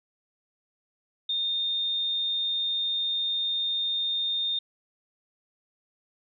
sine tone, 3647 Hz, A#7, 39 cents flat, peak -25 dBFS, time 1.29-4.59 s, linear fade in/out 5 ms, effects none

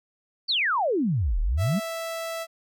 sine exponential two-way sweep, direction down then up, 4743 to 35.45 to 226.8 Hz, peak -21 dBFS, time 0.48-1.8 s, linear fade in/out 20 ms, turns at 1.4 s
sawtooth tone, 659.3 Hz, E5, in tune, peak -26 dBFS, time 1.57-2.47 s, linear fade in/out 50 ms
effects none

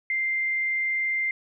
sine tone, 2093 Hz, C7, in tune, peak -23 dBFS, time 0.1-1.31 s, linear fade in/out 2 ms, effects none

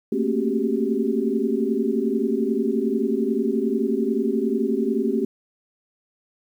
sine tone cluster, 222.1 / 233.4 / 269.7 / 377.2 / 399.7 Hz, A3 / A#3 / C#4 / F#4 / G4, +16 / +2 / -47 / +33 / +34 cents, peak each -26 dBFS, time 0.12-5.25 s, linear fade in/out 5 ms, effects 9-bit

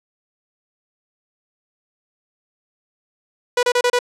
sawtooth tone bursts, 490 Hz, B4, 14 cents flat, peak -10 dBFS, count 5, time 3.57-3.99 s, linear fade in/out 5 ms, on 60 ms, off 30 ms, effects low-pass 8000 Hz 12 dB/octave

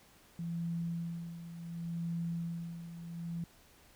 sine tone with tremolo, 168.7 Hz, E3, 40 cents sharp, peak -33 dBFS, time 0.39-3.44 s, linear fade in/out 2 ms, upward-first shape sine, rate 0.69 Hz, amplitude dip 70%, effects pink hiss -62 dBFS RMS until 3.95 s

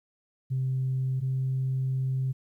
sine tone pair in turn, 130.81 / 131.48 Hz, C3 / C3, 0 / +9 cents, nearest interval unison, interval 9 cents, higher second, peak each -24 dBFS, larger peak neither, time 0.5-1.21 / 1.21-2.33 s, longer second, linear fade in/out 20 ms, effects tanh soft clip ceiling -21 dBFS + 11-bit

